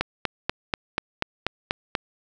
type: click train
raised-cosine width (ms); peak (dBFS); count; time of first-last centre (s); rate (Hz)
0.3; -6; 9; 0.01-1.952; 4.12
effects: none